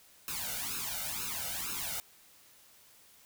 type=noise with flanger; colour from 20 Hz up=white; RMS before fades=-37 dBFS; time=0.28-2 s; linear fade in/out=0 ms; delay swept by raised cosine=0.75 to 1.4 ms; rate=2.1 Hz; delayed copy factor=+1; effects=white hiss -60 dBFS RMS until 3.25 s